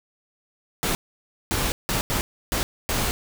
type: noise bursts at uneven times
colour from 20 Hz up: pink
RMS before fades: -24 dBFS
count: 6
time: 0.83-0.95 / 1.51-1.72 / 1.89-2.01 / 2.1-2.21 / 2.52-2.63 / 2.89-3.11 s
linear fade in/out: 0 ms
effects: none